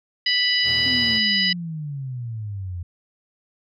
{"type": "harmonic tone", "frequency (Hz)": 987.8, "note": "B5", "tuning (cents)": 0, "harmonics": [2, 3, 4, 5], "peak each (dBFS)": [-23, -22, -27, -22], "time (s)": [0.26, 1.53], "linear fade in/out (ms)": 5}
{"type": "chord", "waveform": "sawtooth", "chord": "E suspended fourth", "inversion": "none", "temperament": "equal with one note detuned", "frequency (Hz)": [82.41, 110, 122.62], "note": ["E2", "A2", "B2"], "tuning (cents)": [0, 0, -12], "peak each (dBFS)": [-32, -37, -31], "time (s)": [0.63, 1.21], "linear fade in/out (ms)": 50}
{"type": "exponential sweep", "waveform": "sine", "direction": "down", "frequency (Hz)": [261.6, 85.3], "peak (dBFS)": -27, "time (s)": [0.86, 2.83], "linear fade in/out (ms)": 5}
{"effects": []}